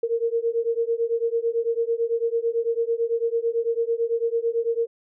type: beating tone pair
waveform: sine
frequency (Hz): 458.5 / 467.5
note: A#4 / A#4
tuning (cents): -29 / +5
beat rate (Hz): 9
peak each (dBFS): -24 / -24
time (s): 0.03-4.87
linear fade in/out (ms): 5
effects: none